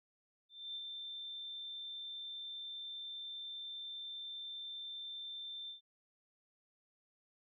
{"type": "tone with ADSR envelope", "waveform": "sine", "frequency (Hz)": 3565, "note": "A7", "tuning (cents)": 22, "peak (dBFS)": -40, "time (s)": [0.49, 5.81], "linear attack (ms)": 260, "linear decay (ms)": 53, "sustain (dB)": -3, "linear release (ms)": 120, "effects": []}